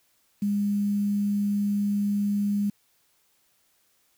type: tone with quantisation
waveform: sine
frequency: 203.7 Hz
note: G#3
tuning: 33 cents flat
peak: -22 dBFS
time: 0.42-2.7 s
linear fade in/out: 5 ms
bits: 8
effects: white hiss -67 dBFS RMS until 4.17 s